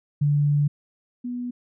sine tone pair in turn, 145.7 / 245 Hz, D3 / B3, -13 / -14 cents, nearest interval major sixth, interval 899 cents, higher second, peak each -17 / -27 dBFS, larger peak first, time 0.21-0.68 / 1.24-1.51 s, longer first, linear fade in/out 10 ms, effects none

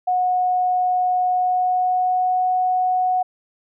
sine tone with pitch glide, 730 to 736.4 Hz, F#5 to F#5, -24 to -8 cents, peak -16 dBFS, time 0.07-3.23 s, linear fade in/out 10 ms, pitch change +16 cents, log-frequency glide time 1.3-2.46 s, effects none

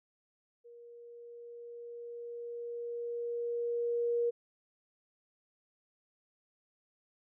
sine tone with level ramp, 473.5 Hz, A#4, 27 cents sharp, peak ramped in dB -51 to -27 dBFS, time 0.64-4.31 s, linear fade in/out 20 ms, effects none

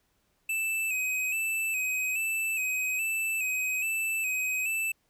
square tone with vibrato, 2582 Hz, E7, 37 cents flat, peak -28 dBFS, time 0.49-4.92 s, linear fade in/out 5 ms, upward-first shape square, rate 1.2 Hz, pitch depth 41 cents each way, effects pink hiss -72 dBFS RMS until 5.09 s

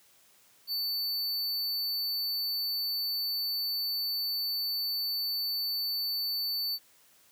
square tone, 4500 Hz, C#8, 25 cents sharp, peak -30 dBFS, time 0.67-6.79 s, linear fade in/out 50 ms, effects white hiss -62 dBFS RMS until 7.31 s + high-pass 80 Hz 12 dB/octave

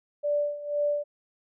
sine tone with tremolo, 585 Hz, D5, 7 cents flat, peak -22 dBFS, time 0.23-1.04 s, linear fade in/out 20 ms, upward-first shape sine, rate 2 Hz, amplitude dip 80%, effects none

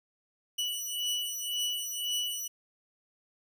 sawtooth beating tone pair, 2951 / 2952.9 Hz, F#7 / F#7, -5 / -4 cents, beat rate 1.9 Hz, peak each -31 dBFS, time 0.58-2.48 s, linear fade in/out 10 ms, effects none

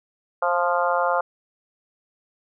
harmonic tone with a mistuned harmonic, 174.61 Hz, F3, in tune, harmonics 3 / 4 / 5 / 6 / 7 / 8, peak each -24 / -25 / -26 / -27 / -27 / -28 dBFS, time 0.42-1.21 s, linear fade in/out 5 ms, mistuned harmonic 3, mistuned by +19 cents, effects none

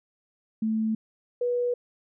sine tone pair in turn, 220 / 487.4 Hz, A3 / B4, 0 / -23 cents, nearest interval octave + major second, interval 1377 cents, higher second, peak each -23 dBFS, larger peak neither, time 0.62-0.95 / 1.41-1.74 s, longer neither, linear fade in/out 5 ms, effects none

